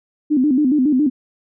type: tone with vibrato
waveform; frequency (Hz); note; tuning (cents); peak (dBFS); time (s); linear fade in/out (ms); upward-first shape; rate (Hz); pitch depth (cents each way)
sine; 277.2; C#4; 0; -12; 0.3-1.1; 20; square; 7.2; 140
effects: none